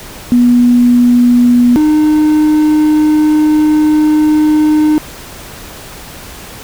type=tone pair in turn; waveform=sine / triangle; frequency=243.3 / 305.4 Hz; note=B3 / D#4; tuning=-26 / -32 cents; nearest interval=major third; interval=394 cents; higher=second; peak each=-4 / -4 dBFS; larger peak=neither; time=0.32-1.76 / 1.76-4.98 s; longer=second; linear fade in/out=0 ms; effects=pink hiss -30 dBFS RMS until 6.63 s